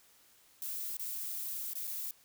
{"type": "noise with dropouts", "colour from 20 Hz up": "violet", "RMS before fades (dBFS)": -39, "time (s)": [0.62, 2.11], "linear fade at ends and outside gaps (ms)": 1, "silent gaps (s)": [[0.969, 0.995], [1.734, 1.753], [1.871, 1.875]], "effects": ["white hiss -64 dBFS RMS until 2.24 s"]}